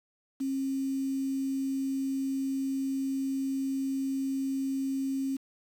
sine tone with quantisation, 270 Hz, C#4, 45 cents flat, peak -28 dBFS, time 0.4-5.37 s, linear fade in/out 10 ms, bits 8, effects none

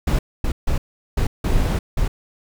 brown noise bursts at uneven times, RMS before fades -18 dBFS, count 6, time 0.07-0.19 / 0.44-0.52 / 0.67-0.78 / 1.17-1.27 / 1.44-1.79 / 1.97-2.08 s, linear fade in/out 5 ms, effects none

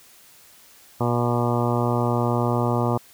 harmonic tone, 120.1 Hz, B2, 48 cents flat, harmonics 1 / 2 / 3 / 4 / 5 / 6 / 7 / 8 / 9 / 10, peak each -23 / -26 / -28 / -29 / -30 / -31 / -31 / -32 / -33 / -33 dBFS, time 1-2.98 s, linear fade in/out 10 ms, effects white hiss -51 dBFS RMS until 3.13 s

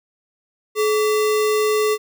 sine tone with sample-and-hold, 427.3 Hz, G#4, 49 cents sharp, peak -15 dBFS, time 0.75-1.98 s, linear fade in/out 50 ms, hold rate 1575 Hz, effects none

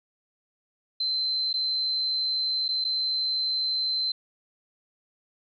sine tone with dropouts, 4086 Hz, C8, 42 cents flat, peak -24 dBFS, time 1-4.12 s, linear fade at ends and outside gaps 5 ms, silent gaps 1.53-1.539 / 2.682-2.688 / 2.843-2.848 s, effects none

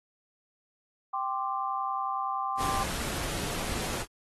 sine chord, G suspended fourth, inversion none, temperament just, 784 / 1045.3 / 1176 Hz, G5 / C6 / D6, 0 / -2 / +2 cents, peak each -33 dBFS, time 1.13-2.84 s, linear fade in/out 10 ms
pink noise, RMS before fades -34 dBFS, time 2.57-4.06 s, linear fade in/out 50 ms
effects AAC 32 kbps

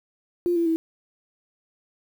sine tone with pitch steps, 350 / 337.5 / 325.4 Hz, F4 / E4 / E4, +4 / +41 / -22 cents, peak -19 dBFS, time 0.46-0.76 s, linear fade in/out 0 ms, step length 100 ms, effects 8-bit

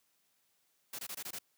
white noise bursts, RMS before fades -42 dBFS, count 6, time 0.93-1.388 s, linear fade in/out 5 ms, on 58 ms, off 22 ms, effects white hiss -75 dBFS RMS until 1.57 s + high-pass 100 Hz 12 dB/octave

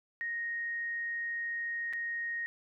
sine tone with dropouts, 1867 Hz, A#6, 2 cents sharp, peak -33 dBFS, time 0.21-2.46 s, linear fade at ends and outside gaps 0 ms, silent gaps 1.928-1.934 s, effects none

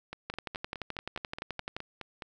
two click trains, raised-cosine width 0.3 ms, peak -23 / -19 dBFS, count 11 / 18, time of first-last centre 0.13-2.222 / 0.3-1.766 s, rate 4.78 / 11.6 Hz, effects none

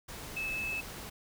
sine tone in noise, 2607 Hz, E7, 20 cents flat, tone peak -33 dBFS, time 0.36-0.81 s, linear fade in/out 10 ms, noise pink, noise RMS -44 dBFS, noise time 0.08-1.1 s, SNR +8 dB, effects none

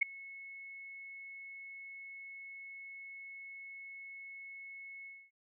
sine tone with ADSR envelope, 2193 Hz, C#7, 19 cents flat, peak -22 dBFS, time 0.01-5.31 s, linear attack 13 ms, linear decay 8 ms, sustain -24 dB, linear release 250 ms, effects none

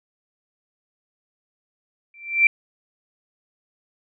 sine tone with exponential growth, 2349 Hz, D7, in tune, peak -8 dBFS, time 2.14-2.47 s, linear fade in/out 2 ms, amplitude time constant 71 ms, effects none

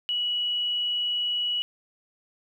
sine tone, 2930 Hz, F#7, 18 cents flat, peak -24 dBFS, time 0.09-1.62 s, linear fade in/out 0 ms, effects 10-bit

